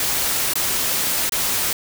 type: noise with dropouts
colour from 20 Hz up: white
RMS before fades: -21 dBFS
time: 0-1.73 s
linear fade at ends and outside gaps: 2 ms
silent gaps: 0.536-0.555 / 1.295-1.321 s
effects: none